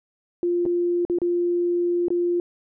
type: tone with dropouts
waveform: sine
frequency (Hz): 349.2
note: F4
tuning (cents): 0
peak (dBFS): -19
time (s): 0.43-2.4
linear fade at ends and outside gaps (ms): 1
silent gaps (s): 0.654-0.661 / 1.051-1.098 / 1.186-1.217 / 2.083-2.104
effects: none